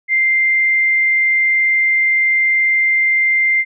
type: tone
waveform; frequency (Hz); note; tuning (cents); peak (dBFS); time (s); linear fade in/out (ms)
sine; 2093; C7; 0; -11; 0.08-3.65; 50
effects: none